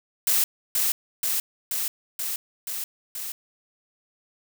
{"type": "noise with echo", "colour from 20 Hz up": "blue", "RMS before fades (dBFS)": -21, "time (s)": [0.27, 0.44], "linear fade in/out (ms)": 2, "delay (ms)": 480, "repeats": 6, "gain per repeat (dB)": -2, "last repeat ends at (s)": 3.32, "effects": []}